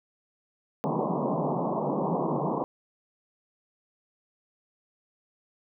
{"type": "band-pass noise", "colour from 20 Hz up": "pink", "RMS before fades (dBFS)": -28, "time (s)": [0.84, 2.64], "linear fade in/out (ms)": 0, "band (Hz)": [140, 1100], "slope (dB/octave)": 96, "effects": []}